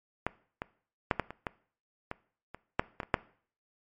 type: clicks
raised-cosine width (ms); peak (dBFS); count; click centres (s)
0.5; -13 / -19 / -9 / -12 / -25 / -17 / -20 / -26 / -9 / -18 / -24 / -7; 12; 0.266 / 0.619 / 1.112 / 1.197 / 1.306 / 1.468 / 2.114 / 2.546 / 2.795 / 3.002 / 3.032 / 3.142
effects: noise-tail reverb RT60 0.5 s tail -20 dB re dry + MP3 48 kbps